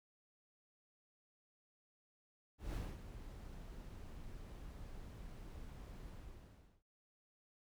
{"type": "noise with ADSR envelope", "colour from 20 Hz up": "brown", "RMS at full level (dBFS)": -40, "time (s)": [2.58, 6.83], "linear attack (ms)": 160, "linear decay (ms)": 230, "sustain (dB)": -11, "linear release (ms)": 740, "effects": []}